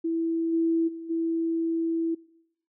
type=tone with level steps; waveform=sine; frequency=329.6 Hz; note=E4; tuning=in tune; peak=-24 / -21 / -36 / -24 dBFS; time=0.04-2.15 s; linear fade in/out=10 ms; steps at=0.52 / 0.87 / 1.09 s; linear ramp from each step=20 ms; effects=noise-tail reverb RT60 0.8 s tail -22 dB re dry